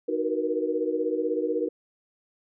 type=chord; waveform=sine; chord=B major seventh; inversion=first; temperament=equal with one note detuned; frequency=311.1 / 370 / 466.2 / 482.3 Hz; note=D#4 / F#4 / A#4 / B4; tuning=0 / 0 / 0 / -41 cents; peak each=-30 / -31 / -29 / -29 dBFS; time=0.08-1.69 s; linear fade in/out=10 ms; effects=none